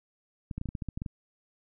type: clicks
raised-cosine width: 5 ms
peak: -22 dBFS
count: 11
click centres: 0.512 / 0.58 / 0.614 / 0.657 / 0.689 / 0.752 / 0.822 / 0.887 / 0.975 / 1.019 / 1.062 s
effects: none